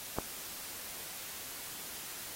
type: click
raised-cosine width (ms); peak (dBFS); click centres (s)
1; -17; 0.186
effects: white hiss -44 dBFS RMS until 2.35 s + AAC 48 kbps